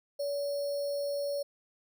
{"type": "tone with sample-and-hold", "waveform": "sine", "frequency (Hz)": 569, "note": "C#5", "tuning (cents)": 45, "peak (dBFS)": -30, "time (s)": [0.19, 1.43], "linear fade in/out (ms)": 10, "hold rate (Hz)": 4900, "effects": []}